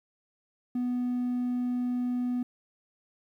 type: tone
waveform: triangle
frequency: 246.9 Hz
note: B3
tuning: in tune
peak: -24 dBFS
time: 0.75-2.43 s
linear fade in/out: 5 ms
effects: tanh soft clip ceiling -21 dBFS + 11-bit